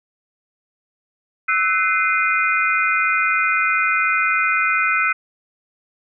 sine tone cluster, 1310 / 1500 / 2077 / 2461 Hz, E6 / F#6 / C7 / D#7, -11 / +23 / -13 / -20 cents, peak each -21 dBFS, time 1.48-5.13 s, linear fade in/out 10 ms, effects none

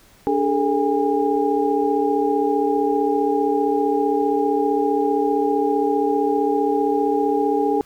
sine tone cluster, 288.7 / 406.9 / 442.2 / 813 Hz, D4 / G#4 / A4 / G#5, -30 / -35 / +9 / -37 cents, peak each -22 dBFS, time 0.27-7.81 s, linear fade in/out 0 ms, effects pink hiss -52 dBFS RMS until 7.85 s

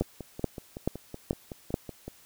two click trains, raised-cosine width 2 ms, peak -12 / -24 dBFS, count 5 / 12, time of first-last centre 0.01-1.742 / 0.02-2.08 s, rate 2.31 / 5.34 Hz, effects white hiss -57 dBFS RMS until 2.25 s

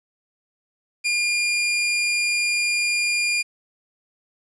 sawtooth tone, 2412 Hz, D7, 46 cents sharp, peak -16 dBFS, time 1.04-3.43 s, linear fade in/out 20 ms, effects resampled to 22050 Hz + 9-bit

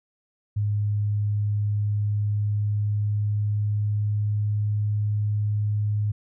sine tone with pitch glide, 103.83 to 104.73 Hz, G#2 to G#2, 0 to +15 cents, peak -21 dBFS, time 0.56-6.12 s, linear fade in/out 10 ms, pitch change +15 cents, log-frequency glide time 1.85-4.71 s, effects none

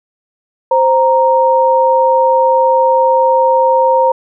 sine tone pair together, 523.2 / 932.3 Hz, C5 / A#5, 0 / 0 cents, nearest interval minor seventh, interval 1000 cents, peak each -10 dBFS, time 0.71-4.12 s, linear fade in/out 5 ms, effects none

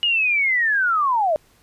sine linear sweep, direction down, 2903 to 587.3 Hz, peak -16 dBFS, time 0.03-1.36 s, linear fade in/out 0 ms, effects pink hiss -57 dBFS RMS until 1.62 s + resampled to 32000 Hz

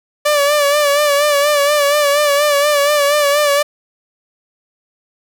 sawtooth tone with vibrato, 581 Hz, D5, 19 cents flat, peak -7 dBFS, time 0.25-3.63 s, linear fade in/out 10 ms, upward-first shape sine, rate 4.2 Hz, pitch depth 52 cents each way, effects none

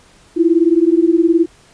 sine beating tone pair, 325.3 / 344.3 Hz, E4 / F4, -23 / -25 cents, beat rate 19 Hz, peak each -12 dBFS, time 0.36-1.46 s, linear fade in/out 20 ms, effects pink hiss -48 dBFS RMS until 1.73 s + resampled to 22050 Hz

